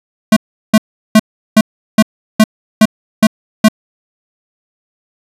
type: tone bursts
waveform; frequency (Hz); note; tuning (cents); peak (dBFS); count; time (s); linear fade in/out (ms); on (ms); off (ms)
square; 217.1; A3; -23; -3; 9; 0.32-3.685; 5; 45; 370
effects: resampled to 32000 Hz